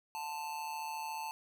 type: tone with amplitude modulation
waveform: square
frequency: 883 Hz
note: A5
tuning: 6 cents sharp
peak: -36 dBFS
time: 0.15-1.31 s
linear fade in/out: 0 ms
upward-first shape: sine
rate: 154 Hz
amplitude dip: 60%
effects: none